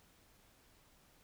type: silence
effects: pink hiss -67 dBFS RMS until 1.23 s